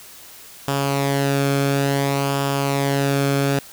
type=tone with flanger; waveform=sawtooth; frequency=139.2 Hz; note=C#3; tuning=8 cents sharp; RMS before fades=-20 dBFS; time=0.68-3.59 s; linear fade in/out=0 ms; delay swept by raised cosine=0.48 to 1.05 ms; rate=0.57 Hz; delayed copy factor=-0.55; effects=white hiss -42 dBFS RMS until 3.72 s